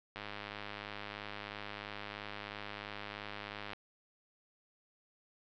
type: click train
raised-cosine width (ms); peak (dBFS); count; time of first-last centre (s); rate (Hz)
0.3; -26; 369; 0.16-3.733; 103
effects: low-pass 5000 Hz 12 dB/octave